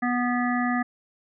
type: harmonic tone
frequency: 245.2 Hz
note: B3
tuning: 12 cents flat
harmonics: 1 / 3 / 5 / 7 / 8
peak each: -24 / -29 / -31 / -32 / -33 dBFS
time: 0.02-0.83 s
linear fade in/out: 10 ms
effects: none